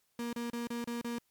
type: tone bursts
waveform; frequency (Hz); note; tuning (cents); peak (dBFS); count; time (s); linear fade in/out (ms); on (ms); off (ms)
35% pulse; 236.6; A#3; +26; -33; 6; 0.19-1.185; 2; 140; 31
effects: white hiss -75 dBFS RMS until 1.3 s + MP3 96 kbps